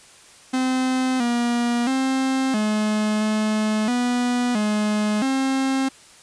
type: tone with pitch steps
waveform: 45% pulse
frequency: 258 / 238.8 / 264.5 / 213.2 / 215 / 245.2 / 211.1 / 266.9 Hz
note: C4 / A#3 / C4 / G#3 / A3 / B3 / G#3 / C4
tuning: -24 / +42 / +19 / +46 / -40 / -12 / +29 / +35 cents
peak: -19 dBFS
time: 0.53-5.89 s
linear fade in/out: 10 ms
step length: 670 ms
effects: white hiss -48 dBFS RMS until 6.22 s + resampled to 22050 Hz